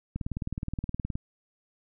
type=click train; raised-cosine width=5 ms; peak=-19 dBFS; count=20; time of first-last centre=0.16-1.155 s; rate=19.1 Hz; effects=none